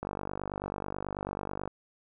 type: click train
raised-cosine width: 1 ms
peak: -20 dBFS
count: 82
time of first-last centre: 0.03-1.676 s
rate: 49.2 Hz
effects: none